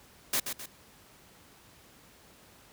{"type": "noise with echo", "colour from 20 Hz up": "white", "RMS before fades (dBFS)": -28, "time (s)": [0.33, 0.4], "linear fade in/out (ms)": 5, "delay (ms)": 130, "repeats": 2, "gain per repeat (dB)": -7, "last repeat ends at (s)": 0.66, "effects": ["pink hiss -57 dBFS RMS until 2.72 s", "high-pass 60 Hz 12 dB/octave"]}